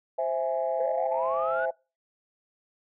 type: chord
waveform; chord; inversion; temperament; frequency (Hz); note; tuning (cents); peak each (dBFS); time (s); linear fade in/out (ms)
sine; C augmented; none; equal; 523.3 / 659.3 / 830.6; C5 / E5 / G#5; 0 / 0 / 0; -29 / -27 / -32; 0.18-1.71; 10
type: linear sweep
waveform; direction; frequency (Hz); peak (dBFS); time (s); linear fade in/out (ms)
sine; up; 473.9 to 1500; -29; 0.79-1.66; 10
effects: noise-tail reverb RT60 0.3 s tail -25 dB re dry + tanh soft clip ceiling -16 dBFS